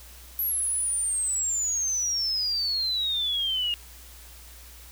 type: exponential sweep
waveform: sine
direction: down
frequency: 11840 to 2829 Hz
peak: -24 dBFS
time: 0.39-3.74 s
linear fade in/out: 0 ms
effects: added 60 Hz sine -47 dBFS peak until 4.91 s + white hiss -49 dBFS RMS until 4.91 s